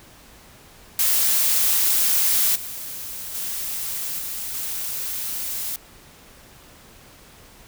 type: noise with level steps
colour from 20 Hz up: blue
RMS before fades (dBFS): -19 / -33 / -28 / -30 / -28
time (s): 0.99-5.76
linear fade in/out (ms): 2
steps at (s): 2.55 / 3.34 / 4.18 / 4.54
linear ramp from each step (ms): 10
effects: pink hiss -48 dBFS RMS until 7.67 s